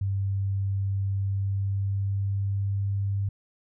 sine tone with pitch glide, 98 to 99.25 Hz, G2 to G2, 0 to +22 cents, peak -24 dBFS, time 0.01-3.29 s, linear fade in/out 5 ms, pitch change +22 cents, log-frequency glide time 1.14-2.8 s, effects none

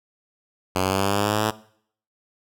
5% pulse linear sweep, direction up, 91.8 to 109.4 Hz, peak -9 dBFS, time 0.75-1.51 s, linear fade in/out 10 ms, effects noise-tail reverb RT60 0.6 s tail -19 dB re dry

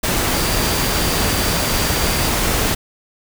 sine tone in noise, 4699 Hz, D8, in tune, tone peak -29 dBFS, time 0.33-2.29 s, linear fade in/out 10 ms, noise pink, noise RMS -18 dBFS, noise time 0.03-2.75 s, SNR -14 dB, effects none

